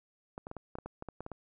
clicks, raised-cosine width 1 ms, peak -27 dBFS, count 12, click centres 0.379 / 0.469 / 0.514 / 0.567 / 0.754 / 0.786 / 0.86 / 1.024 / 1.087 / 1.206 / 1.264 / 1.317 s, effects none

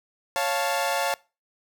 sawtooth chord, Db augmented, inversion none, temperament equal, 554.4 / 698.5 / 880 Hz, Db5 / F5 / A5, 0 / 0 / 0 cents, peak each -24 dBFS, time 0.36-1.14 s, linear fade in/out 0 ms, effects noise-tail reverb RT60 0.3 s tail -23 dB re dry

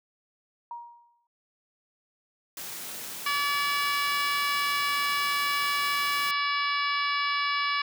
sine tone with exponential decay, 946 Hz, A#5, 25 cents sharp, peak -33 dBFS, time 0.71-1.27 s, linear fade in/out 2 ms, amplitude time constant 120 ms
white high-pass noise, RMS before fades -38 dBFS, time 2.57-6.31 s, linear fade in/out 2 ms, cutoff 110 Hz, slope 48 dB/octave
harmonic tone, 573 Hz, D5, 43 cents flat, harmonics 2 / 3 / 4 / 5 / 6 / 7 / 8 / 9, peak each -28 / -33 / -31 / -36 / -39 / -38 / -42 / -38 dBFS, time 3.26-7.82 s, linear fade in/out 5 ms
effects none

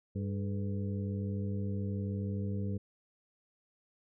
harmonic tone with a mistuned harmonic, 99 Hz, G2, 18 cents sharp, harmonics 1 / 2 / 3 / 4 / 5, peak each -34 / -37 / -47 / -46 / -48 dBFS, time 0.15-2.78 s, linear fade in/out 10 ms, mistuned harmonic 4, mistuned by +110 cents, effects none

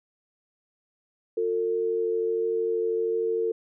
sine tone pair together, 357.7 / 450.7 Hz, F4 / A4, +41 / +42 cents, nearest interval major third, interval 401 cents, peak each -30 / -24 dBFS, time 1.37-3.52 s, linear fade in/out 5 ms, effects none

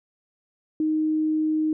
sine tone, 311.1 Hz, D#4, in tune, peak -20 dBFS, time 0.8-1.73 s, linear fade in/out 2 ms, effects none

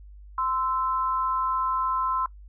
sine tone pair together, 1035 / 1318.5 Hz, C6 / E6, -19 / 0 cents, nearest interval major third, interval 419 cents, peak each -25 / -28 dBFS, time 0.38-2.26 s, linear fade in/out 2 ms, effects noise-tail reverb RT60 0.1 s tail -20 dB re dry + added 50 Hz sine -43 dBFS peak until 2.48 s

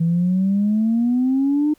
sine exponential sweep, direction up, 163.5 to 305.7 Hz, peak -14 dBFS, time 0-1.74 s, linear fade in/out 10 ms, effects tanh soft clip ceiling -11 dBFS + pink hiss -58 dBFS RMS until 1.78 s

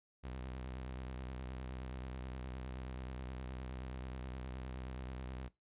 sawtooth tone with vibrato, 63.9 Hz, C2, 40 cents flat, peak -39 dBFS, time 0.23-5.49 s, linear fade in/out 20 ms, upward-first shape triangle, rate 9.5 Hz, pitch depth 90 cents each way, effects noise-tail reverb RT60 0.2 s tail -20 dB re dry + resampled to 8000 Hz

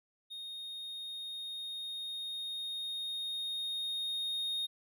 triangle tone with level ramp, 3708 Hz, A#7, 10 cents flat, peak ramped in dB -40 to -31 dBFS, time 0.3-4.67 s, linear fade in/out 20 ms, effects none

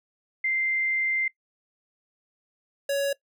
sine / square tone pair in turn, 2088 / 559.3 Hz, C7 / C#5, -4 / +15 cents, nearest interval octave + major seventh, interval 2281 cents, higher first, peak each -23 / -24 dBFS, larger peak first, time 0.44-1.28 / 2.89-3.13 s, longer first, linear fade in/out 5 ms, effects noise-tail reverb RT60 0.1 s tail -20 dB re dry

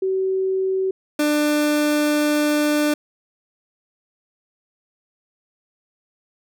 sine / 30% pulse tone pair in turn, 380 / 297.7 Hz, F#4 / D4, +46 / +24 cents, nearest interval major third, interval 422 cents, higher first, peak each -18 / -14 dBFS, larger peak second, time 0.02-0.91 / 1.19-2.94 s, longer second, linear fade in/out 5 ms, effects none

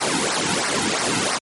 pink noise with flanger, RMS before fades -21 dBFS, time 0-1.39 s, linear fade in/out 20 ms, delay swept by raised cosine 0.28 to 1.78 ms, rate 3 Hz, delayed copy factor -0.8, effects high-pass 150 Hz 12 dB/octave + MP3 48 kbps

